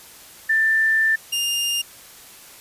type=tone pair in turn; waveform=sine / sawtooth; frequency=1777 / 2811 Hz; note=A6 / F7; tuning=+17 / +11 cents; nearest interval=minor sixth; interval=794 cents; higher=second; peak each=-15 / -17 dBFS; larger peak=first; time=0.49-1.16 / 1.32-1.82 s; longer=first; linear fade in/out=10 ms; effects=white hiss -44 dBFS RMS until 2.6 s + resampled to 32000 Hz